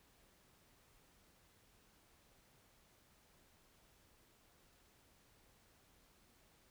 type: silence
effects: pink hiss -70 dBFS RMS until 6.7 s